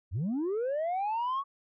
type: linear sweep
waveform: sine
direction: up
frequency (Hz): 73 to 1129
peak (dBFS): -26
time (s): 0.11-1.44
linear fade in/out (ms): 50
effects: tanh soft clip ceiling -27 dBFS